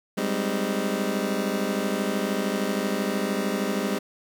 25% pulse chord, Ab major seventh, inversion third, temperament just, 194.67 / 207.7 / 259.6 / 311.5 Hz, G3 / Ab3 / C4 / Eb4, -12 / 0 / -13 / +2 cents, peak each -25 / -25 / -27 / -31 dBFS, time 0.17-3.99 s, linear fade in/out 10 ms, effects 9-bit

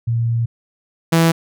sine / sawtooth tone pair in turn, 116.3 / 165.01 Hz, A#2 / E3, -4 / +2 cents, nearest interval tritone, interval 606 cents, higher second, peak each -15 / -7 dBFS, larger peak second, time 0.07-0.46 / 1.12-1.32 s, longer first, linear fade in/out 10 ms, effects none

